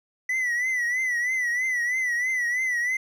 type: tone with vibrato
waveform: triangle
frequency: 1979 Hz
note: B6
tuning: 3 cents sharp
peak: -21 dBFS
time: 0.29-2.97 s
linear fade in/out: 5 ms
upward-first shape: triangle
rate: 3.1 Hz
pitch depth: 97 cents each way
effects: none